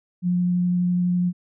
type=tone with vibrato; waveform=sine; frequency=178.1 Hz; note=F3; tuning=34 cents sharp; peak=-18 dBFS; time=0.22-1.33 s; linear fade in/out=50 ms; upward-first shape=triangle; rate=12 Hz; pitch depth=10 cents each way; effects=none